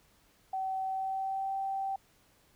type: tone with pitch glide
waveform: sine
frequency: 763 to 777.2 Hz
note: G5 to G5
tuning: -47 to -15 cents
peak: -31 dBFS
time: 0.53-1.96 s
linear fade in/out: 5 ms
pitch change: +32 cents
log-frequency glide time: 0.85-1.54 s
effects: pink hiss -66 dBFS RMS until 2.55 s